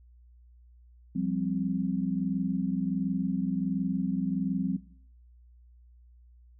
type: chord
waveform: sine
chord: F suspended second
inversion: none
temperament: equal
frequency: 174.61 / 196 / 261.6 Hz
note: F3 / G3 / C4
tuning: 0 / 0 / 0 cents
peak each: -31 dBFS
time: 1.15-4.77 s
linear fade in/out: 10 ms
effects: noise-tail reverb RT60 0.6 s tail -18 dB re dry + added 60 Hz sine -53 dBFS peak until 6.59 s